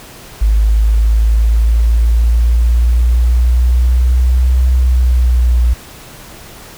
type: linear two-way sweep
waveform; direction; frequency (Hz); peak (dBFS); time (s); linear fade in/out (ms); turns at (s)
sine; up then down; 52.8 to 63.6 to 59.6; -7; 0.41-5.74; 10; 4.67
effects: pink hiss -35 dBFS RMS until 6.77 s